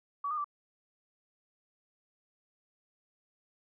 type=tone with pitch steps; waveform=sine; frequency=1140 / 1223 / 1166 Hz; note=C#6 / D#6 / D6; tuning=+48 / -30 / -13 cents; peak=-31 dBFS; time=0.24-0.444 s; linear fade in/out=5 ms; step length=68 ms; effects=none